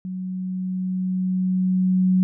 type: tone with level ramp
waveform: sine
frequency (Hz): 185.2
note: F#3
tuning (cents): +2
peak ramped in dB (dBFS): -27 to -14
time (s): 0.05-2.23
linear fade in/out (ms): 0
effects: none